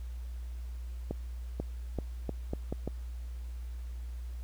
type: accelerating click train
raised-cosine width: 2 ms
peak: -20 dBFS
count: 7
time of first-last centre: 1.11-2.876 s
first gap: 490 ms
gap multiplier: 0.79
effects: added 60 Hz sine -37 dBFS peak until 4.43 s + pink hiss -61 dBFS RMS until 4.43 s